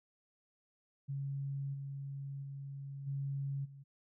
sine tone with level steps, 138.59 Hz, C#3, in tune, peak -36 / -40 / -42 / -35 / -50 dBFS, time 1.08-3.84 s, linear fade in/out 20 ms, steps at 1.73 / 2.42 / 3.06 / 3.64 s, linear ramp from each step 20 ms, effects none

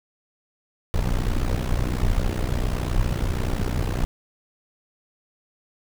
brown noise with amplitude modulation, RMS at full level -19 dBFS, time 0.94-4.05 s, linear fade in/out 0 ms, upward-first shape sine, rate 61.4 Hz, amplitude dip 85%, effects none

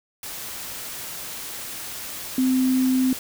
sine tone in noise, 258.3 Hz, C4, 22 cents flat, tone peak -17 dBFS, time 2.38-3.13 s, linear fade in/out 2 ms, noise white, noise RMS -34 dBFS, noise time 0.23-3.19 s, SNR +14 dB, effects none

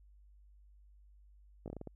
slowing click train, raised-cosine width 2 ms, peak -30 dBFS, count 7, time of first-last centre 1.66-1.873 s, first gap 18 ms, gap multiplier 1.27, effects added 50 Hz sine -58 dBFS peak until 1.95 s

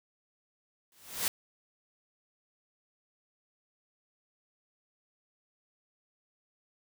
white noise with exponential growth, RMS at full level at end -27 dBFS, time 0.92-1.28 s, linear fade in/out 1 ms, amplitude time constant 77 ms, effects none

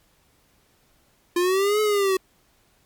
square linear two-way sweep, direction up then down, 345.7 to 430.3 to 373 Hz, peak -19 dBFS, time 1.36-2.17 s, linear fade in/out 5 ms, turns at 1.81 s, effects pink hiss -62 dBFS RMS until 2.85 s + MP3 96 kbps

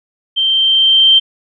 sine tone with level ramp, 3136 Hz, G7, in tune, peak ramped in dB -11 to -4 dBFS, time 0.36-1.2 s, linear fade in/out 20 ms, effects none

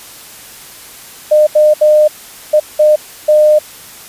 sine tone bursts at uneven times, 607 Hz, D#5, 43 cents flat, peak -4 dBFS, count 6, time 1.31-1.47 / 1.55-1.74 / 1.81-2.08 / 2.53-2.6 / 2.79-2.96 / 3.28-3.59 s, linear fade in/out 10 ms, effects white hiss -34 dBFS RMS until 4.08 s + resampled to 32000 Hz

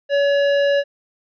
sine tone with hard clipping, 566 Hz, C#5, 36 cents sharp, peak -16 dBFS, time 0.09-0.84 s, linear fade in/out 50 ms, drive 13 dB, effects resampled to 11025 Hz

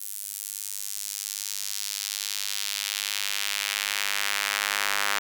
sawtooth tone with high-pass filter sweep, 101.2 Hz, G#2, 44 cents flat, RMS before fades -30 dBFS, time 0-5.19 s, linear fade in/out 10 ms, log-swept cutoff 10000 to 1400 Hz, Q 1.1, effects none

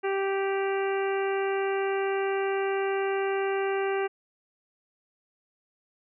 harmonic tone with a mistuned harmonic, 390.8 Hz, G4, 5 cents flat, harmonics 1 / 2 / 3 / 4 / 5 / 6 / 7, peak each -26 / -33 / -38 / -37 / -40 / -41 / -42 dBFS, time 0.03-4.08 s, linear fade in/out 20 ms, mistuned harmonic 7, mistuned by +22 cents, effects none

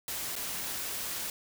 white noise with dropouts, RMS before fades -36 dBFS, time 0.08-1.3 s, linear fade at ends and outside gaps 1 ms, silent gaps 0.355-0.363 s, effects none

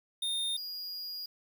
square tone pair in turn, 3649 / 4861 Hz, A#7 / D#8, -38 / -41 cents, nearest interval perfect fourth, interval 497 cents, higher second, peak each -31 / -38 dBFS, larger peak first, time 0.22-0.57 / 0.57-1.26 s, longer second, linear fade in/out 5 ms, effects 10-bit

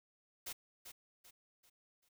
white noise with echo, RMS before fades -44 dBFS, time 0.46-0.53 s, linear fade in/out 10 ms, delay 390 ms, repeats 4, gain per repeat -8 dB, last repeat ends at 2.09 s, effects none

